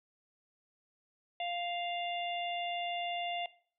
harmonic tone, 698.5 Hz, F5, in tune, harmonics 1 / 3 / 4 / 5, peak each -35 / -44 / -41 / -45 dBFS, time 1.4-3.46 s, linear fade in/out 2 ms, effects noise-tail reverb RT60 0.5 s tail -19 dB re dry

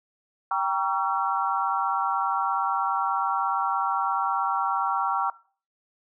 sine chord, G diminished seventh, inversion none, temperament just, 784 / 940.8 / 1128.9 / 1354.7 Hz, G5 / Bb5 / Db6 / Fb6, 0 / +16 / +31 / +47 cents, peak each -28 dBFS, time 0.51-5.3 s, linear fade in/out 2 ms, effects noise-tail reverb RT60 0.4 s tail -19 dB re dry

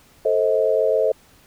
sine chord, A diminished, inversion none, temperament just, 440 / 528 / 633.6 Hz, A4 / C5 / Eb5, 0 / +16 / +31 cents, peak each -20 dBFS, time 0.25-1.12 s, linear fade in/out 5 ms, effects pink hiss -53 dBFS RMS until 1.46 s

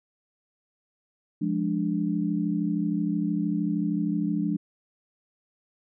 sine chord, D diminished, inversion first, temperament equal, 174.61 / 207.7 / 293.7 Hz, F3 / Ab3 / D4, 0 / 0 / 0 cents, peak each -28 dBFS, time 1.41-4.57 s, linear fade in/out 10 ms, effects none

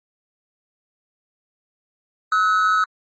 triangle tone pair together, 1288 / 1480.7 Hz, E6 / F#6, -41 / +1 cents, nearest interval major second, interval 242 cents, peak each -14 / -19 dBFS, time 2.32-2.84 s, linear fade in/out 2 ms, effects MP3 32 kbps

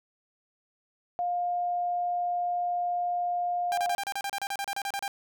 sine tone, 707 Hz, F5, 21 cents sharp, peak -26 dBFS, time 1.19-3.95 s, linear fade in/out 0 ms
sawtooth tone bursts, 796 Hz, G5, 26 cents sharp, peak -26 dBFS, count 16, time 3.72-5.079 s, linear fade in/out 0 ms, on 54 ms, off 33 ms
effects none

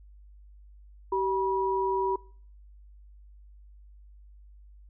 sine tone pair together, 384.5 / 968.9 Hz, G4 / B5, -33 / -33 cents, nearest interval octave + major third, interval 1600 cents, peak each -27 dBFS, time 1.12-2.16 s, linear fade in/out 5 ms, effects noise-tail reverb RT60 0.5 s tail -23 dB re dry + added 50 Hz sine -49 dBFS peak until 4.89 s

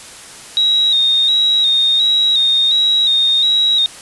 sine tone with vibrato, 3768 Hz, A#7, 18 cents sharp, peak -10 dBFS, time 0.57-3.86 s, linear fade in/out 0 ms, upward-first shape square, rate 1.4 Hz, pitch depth 38 cents each way, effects white hiss -35 dBFS RMS until 4.01 s + resampled to 24000 Hz

